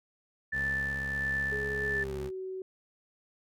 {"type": "tone with vibrato", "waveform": "20% pulse", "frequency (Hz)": 68.4, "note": "C#2", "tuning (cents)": -23, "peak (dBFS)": -33, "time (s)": [0.52, 2.31], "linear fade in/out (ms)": 50, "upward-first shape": "square", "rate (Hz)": 16, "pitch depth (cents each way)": 65}
{"type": "tone with tremolo", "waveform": "sine", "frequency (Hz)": 1760, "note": "A6", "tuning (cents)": 0, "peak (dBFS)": -28, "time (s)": [0.52, 2.04], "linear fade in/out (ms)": 10, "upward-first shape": "sine", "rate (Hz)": 1.5, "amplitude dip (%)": 40}
{"type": "tone with pitch glide", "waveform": "sine", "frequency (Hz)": [419.9, 376.3], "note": ["G#4", "F#4"], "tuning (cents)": [19, 29], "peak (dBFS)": -35, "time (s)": [1.52, 2.62], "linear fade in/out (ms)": 2, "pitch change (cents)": -190, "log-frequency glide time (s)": [1.89, 2.19]}
{"effects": []}